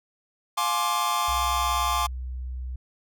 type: chord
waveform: 45% pulse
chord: D half-diminished seventh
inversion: first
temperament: just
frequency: 704.8 / 845.8 / 1057.2 / 1174.7 Hz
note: F5 / Ab5 / C6 / D6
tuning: +16 / +31 / +18 / 0 cents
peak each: -33 / -30 / -27 / -27 dBFS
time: 0.57-2.07 s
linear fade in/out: 10 ms
type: tone with pitch glide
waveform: sine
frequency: 63.5 to 63.1 Hz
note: B1 to B1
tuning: +49 to +38 cents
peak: -30 dBFS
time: 1.28-2.76 s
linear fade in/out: 5 ms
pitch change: -11 cents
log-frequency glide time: 1.55-1.95 s
effects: none